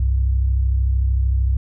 sine tone pair together, 64.78 / 98 Hz, C2 / G2, -17 / 0 cents, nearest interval perfect fifth, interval 717 cents, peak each -15 / -24 dBFS, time 0-1.57 s, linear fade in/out 5 ms, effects none

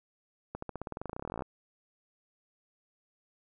accelerating click train, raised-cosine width 1 ms, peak -23 dBFS, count 25, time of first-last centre 0.55-1.422 s, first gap 74 ms, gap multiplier 0.93, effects none

